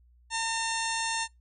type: harmonic tone with a mistuned harmonic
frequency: 907 Hz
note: A#5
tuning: 48 cents flat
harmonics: 1 / 2 / 3 / 4 / 5 / 6 / 7 / 8 / 9 / 10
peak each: -32 / -35 / -37 / -38 / -39 / -40 / -40 / -41 / -42 / -42 dBFS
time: 0.3-1.28 s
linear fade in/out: 50 ms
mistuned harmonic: 5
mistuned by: -99 cents
effects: noise-tail reverb RT60 0.2 s tail -25 dB re dry + added 60 Hz sine -57 dBFS peak until 1.4 s